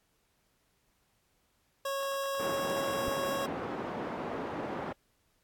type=tone; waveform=25% pulse; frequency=550 Hz; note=C#5; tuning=14 cents flat; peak=-28 dBFS; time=1.85-3.46 s; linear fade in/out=5 ms
type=band-pass noise; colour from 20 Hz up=pink; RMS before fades=-37 dBFS; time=2.39-4.93 s; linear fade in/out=10 ms; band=230 to 1100 Hz; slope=12 dB/octave
type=click; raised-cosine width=5 ms; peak=-26 dBFS; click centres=3.082 s
effects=pink hiss -73 dBFS RMS until 5.43 s + AAC 64 kbps